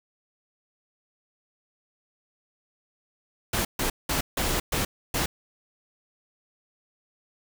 pink noise bursts at uneven times, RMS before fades -26 dBFS, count 6, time 3.53-3.65 / 3.79-3.9 / 4.09-4.21 / 4.37-4.6 / 4.72-4.85 / 5.14-5.26 s, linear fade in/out 5 ms, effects none

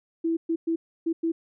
sine tone bursts at uneven times, 329.6 Hz, E4, in tune, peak -22 dBFS, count 5, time 0.24-0.37 / 0.49-0.56 / 0.67-0.76 / 1.06-1.13 / 1.23-1.32 s, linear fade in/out 10 ms, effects none

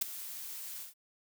blue noise with ADSR envelope, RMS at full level -26 dBFS, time 0.01-0.94 s, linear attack 11 ms, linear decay 7 ms, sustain -17 dB, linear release 130 ms, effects none

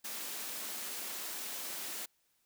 white high-pass noise, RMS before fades -41 dBFS, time 0.04-2.06 s, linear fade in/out 10 ms, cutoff 180 Hz, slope 48 dB/octave, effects white hiss -75 dBFS RMS until 2.45 s

